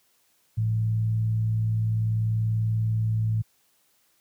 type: tone with frequency modulation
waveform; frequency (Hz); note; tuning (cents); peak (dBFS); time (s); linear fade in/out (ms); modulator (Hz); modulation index
sine; 110; A2; 0; -21; 0.57-3.42; 10; 60.6; 0.3
effects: white hiss -66 dBFS RMS until 4.2 s + high-pass 60 Hz 12 dB/octave